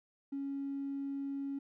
triangle tone, 277.2 Hz, C#4, in tune, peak -32 dBFS, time 0.32-1.59 s, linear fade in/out 10 ms, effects tanh soft clip ceiling -33 dBFS

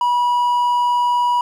triangle tone, 972 Hz, B5, 28 cents flat, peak -12 dBFS, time 0.01-1.41 s, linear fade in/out 2 ms, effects 9-bit

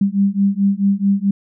sine beating tone pair, 196.1 / 200.7 Hz, G3 / G3, +1 / +41 cents, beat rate 4.6 Hz, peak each -16 dBFS, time 0.01-1.31 s, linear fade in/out 5 ms, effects none

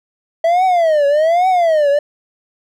triangle tone with vibrato, 652 Hz, E5, 19 cents flat, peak -8 dBFS, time 0.44-1.99 s, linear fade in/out 5 ms, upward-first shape triangle, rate 1.2 Hz, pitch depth 270 cents each way, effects none

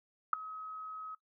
sine tone with ADSR envelope, 1274 Hz, D#6, 41 cents sharp, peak -19 dBFS, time 0.33-1.15 s, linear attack 3 ms, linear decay 5 ms, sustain -22 dB, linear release 6 ms, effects noise-tail reverb RT60 0.1 s tail -17 dB re dry

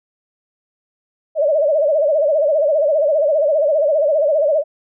sine tone with vibrato, 600 Hz, D5, 37 cents sharp, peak -12 dBFS, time 1.35-4.64 s, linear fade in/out 50 ms, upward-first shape sine, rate 15 Hz, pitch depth 130 cents each way, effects none

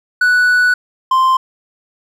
triangle tone pair in turn, 1480 / 1044.3 Hz, F#6 / C6, 0 / -4 cents, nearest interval tritone, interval 604 cents, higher first, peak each -7 dBFS, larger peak neither, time 0.21-0.74 / 1.11-1.37 s, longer first, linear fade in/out 5 ms, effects none

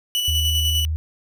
40% pulse tone with tremolo, 2960 Hz, F#7, in tune, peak -18 dBFS, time 0.15-0.85 s, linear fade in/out 0 ms, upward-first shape square, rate 10 Hz, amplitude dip 30%
sine tone, 78.5 Hz, D#2, 16 cents sharp, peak -20 dBFS, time 0.28-0.96 s, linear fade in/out 0 ms
effects none

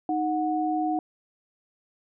sine tone pair together, 311.1 / 734.4 Hz, D#4 / F#5, 0 / -13 cents, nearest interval octave + minor third, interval 1487 cents, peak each -26 dBFS, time 0.09-0.99 s, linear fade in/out 2 ms, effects none

